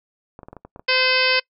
clicks, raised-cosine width 1 ms, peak -24 dBFS, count 8, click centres 0.391 / 0.432 / 0.485 / 0.53 / 0.567 / 0.65 / 0.761 / 0.795 s
harmonic tone, 514 Hz, C5, 31 cents flat, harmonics 1 / 2 / 3 / 4 / 5 / 6 / 7 / 8 / 9 / 10, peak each -24 / -28 / -24 / -23 / -22 / -25 / -32 / -32 / -24 / -26 dBFS, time 0.88-1.4 s, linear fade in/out 10 ms
effects noise-tail reverb RT60 0.1 s tail -24 dB re dry

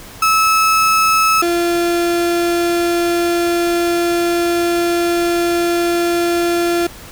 35% pulse tone pair in turn, 1300 / 344.3 Hz, E6 / F4, -24 / -25 cents, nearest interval octave + major seventh, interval 2301 cents, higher first, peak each -9 / -12 dBFS, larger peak first, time 0.22-1.42 / 1.42-6.87 s, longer second, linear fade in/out 5 ms, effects pink hiss -36 dBFS RMS until 7.11 s

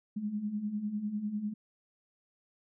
sine beating tone pair, 202.3 / 212.3 Hz, G#3 / G#3, -45 / +38 cents, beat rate 10 Hz, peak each -39 / -33 dBFS, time 0.16-1.54 s, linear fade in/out 10 ms, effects none

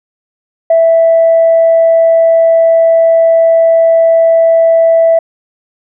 sine tone, 659.3 Hz, E5, in tune, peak -3 dBFS, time 0.7-5.19 s, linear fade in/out 5 ms, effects tanh soft clip ceiling 0 dBFS

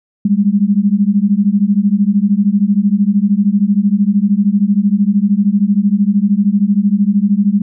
sine beating tone pair, 196.1 / 209.1 Hz, G3 / G#3, +1 / +12 cents, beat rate 13 Hz, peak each -12 dBFS, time 0.25-7.62 s, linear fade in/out 5 ms, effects none

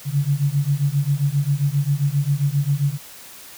sine beating tone pair, 138.3 / 145.8 Hz, C#3 / D3, -4 / -12 cents, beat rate 7.5 Hz, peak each -20 dBFS, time 0.05-2.98 s, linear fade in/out 50 ms, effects white hiss -41 dBFS RMS until 3.57 s

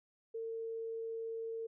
sine tone, 453 Hz, A#4, 50 cents flat, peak -38 dBFS, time 0.34-1.67 s, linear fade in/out 10 ms, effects none

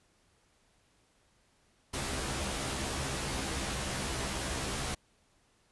pink noise with comb filter, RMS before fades -35 dBFS, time 1.93-4.95 s, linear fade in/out 10 ms, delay 15 ms, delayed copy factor +1, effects pink hiss -69 dBFS RMS until 5.71 s + resampled to 24000 Hz

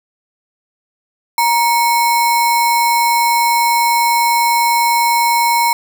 sine tone with sample-and-hold, 940 Hz, A#5, 14 cents sharp, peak -10 dBFS, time 1.38-5.73 s, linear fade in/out 2 ms, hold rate 3150 Hz, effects none

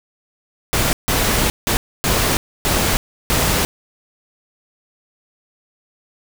pink noise bursts at uneven times, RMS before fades -17 dBFS, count 6, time 0.73-0.93 / 1.08-1.5 / 1.67-1.77 / 2.04-2.37 / 2.65-2.97 / 3.3-3.65 s, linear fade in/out 0 ms, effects none

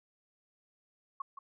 sine tone with echo, 1103 Hz, C#6, 9 cents flat, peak -34 dBFS, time 1.2-1.22 s, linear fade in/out 5 ms, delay 170 ms, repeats 1, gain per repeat -9 dB, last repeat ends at 1.39 s, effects none

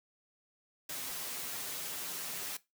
white noise with comb filter, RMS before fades -40 dBFS, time 0.89-2.57 s, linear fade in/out 5 ms, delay 9.1 ms, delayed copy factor -0.6, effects noise-tail reverb RT60 0.2 s tail -18 dB re dry + high-pass 100 Hz 12 dB/octave

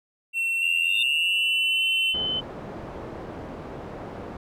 triangle tone, 2710 Hz, E7, 47 cents sharp, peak -21 dBFS, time 0.33-2.15 s, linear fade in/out 50 ms
sine tone with pitch glide, 2794 to 3047 Hz, F7 to G7, 0 to -50 cents, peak -24 dBFS, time 0.61-2.41 s, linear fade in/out 20 ms, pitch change +150 cents, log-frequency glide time 0.87-1.86 s
triangle tone with exponential growth, 3611 Hz, A7, 44 cents sharp, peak -21 dBFS, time 0.82-1.03 s, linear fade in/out 5 ms, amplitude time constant 45 ms
white low-pass noise, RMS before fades -37 dBFS, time 2.14-4.37 s, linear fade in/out 5 ms, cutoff 630 Hz, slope 12 dB/octave
effects none

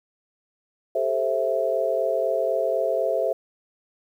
sine chord, A minor seventh, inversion third, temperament just, 396 / 440 / 528 / 660 Hz, G4 / A4 / C5 / E5, +18 / 0 / +16 / +2 cents, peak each -30 / -28 / -25 / -24 dBFS, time 0.95-3.33 s, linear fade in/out 5 ms, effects 9-bit

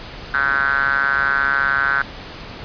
5% pulse tone with band-pass filter, 138.59 Hz, C#3, in tune, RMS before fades -18 dBFS, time 0.34-2.02 s, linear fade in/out 2 ms, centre 1500 Hz, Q 9.7, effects pink hiss -34 dBFS RMS until 2.64 s + resampled to 11025 Hz

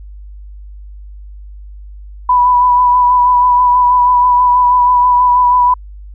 sine tone with vibrato, 987.8 Hz, B5, in tune, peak -6 dBFS, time 2.29-5.74 s, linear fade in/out 5 ms, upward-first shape sine, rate 6.2 Hz, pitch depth 22 cents each way, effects added 50 Hz sine -29 dBFS peak until 6.14 s

